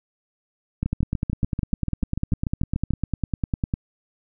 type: two click trains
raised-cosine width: 5 ms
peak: -12 / -10 dBFS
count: 15 / 30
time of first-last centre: 0.86-2.907 / 0.83-3.739 s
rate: 6.84 / 9.97 Hz
effects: none